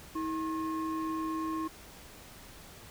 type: tone pair together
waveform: sine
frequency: 320 / 1076.3 Hz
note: D#4 / C6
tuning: +49 / +49 cents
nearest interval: octave + major sixth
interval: 2100 cents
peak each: -31 / -34 dBFS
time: 0.15-1.68 s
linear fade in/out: 10 ms
effects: tanh soft clip ceiling -28 dBFS + pink hiss -51 dBFS RMS until 2.9 s